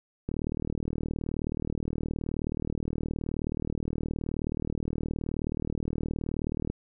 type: click train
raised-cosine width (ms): 3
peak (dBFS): -18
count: 251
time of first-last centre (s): 0.29-6.7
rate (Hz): 39
effects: none